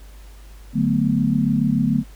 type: chord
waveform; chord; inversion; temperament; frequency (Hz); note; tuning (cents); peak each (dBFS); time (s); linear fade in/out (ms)
sine; B minor seventh; first; equal; 146.83 / 185 / 220 / 246.9; D3 / F#3 / A3 / B3; 0 / 0 / 0 / 0; -22 / -24 / -20 / -21; 0.73-2.04; 50
effects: added 50 Hz sine -39 dBFS peak until 2.15 s + pink hiss -51 dBFS RMS until 2.15 s